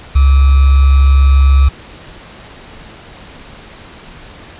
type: tone with sample-and-hold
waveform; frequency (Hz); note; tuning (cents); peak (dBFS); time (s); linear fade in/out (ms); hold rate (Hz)
sine; 68.2; C#2; -28; -4; 0.15-1.69; 10; 1225
effects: pink hiss -35 dBFS RMS until 4.59 s + resampled to 8000 Hz